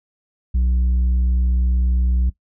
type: tone with tanh clipping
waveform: sine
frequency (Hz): 61.74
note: B1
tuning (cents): 0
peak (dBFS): -16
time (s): 0.54-2.3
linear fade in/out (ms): 10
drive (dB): 5
effects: noise-tail reverb RT60 0.1 s tail -17 dB re dry